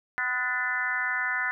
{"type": "harmonic tone with a mistuned harmonic", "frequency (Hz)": 252.3, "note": "B3", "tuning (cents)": 37, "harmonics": [3, 4, 5, 6, 7, 8], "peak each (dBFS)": [-40, -37, -38, -30, -29, -33], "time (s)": [0.18, 1.51], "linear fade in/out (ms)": 0, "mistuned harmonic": 6, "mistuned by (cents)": -53, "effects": []}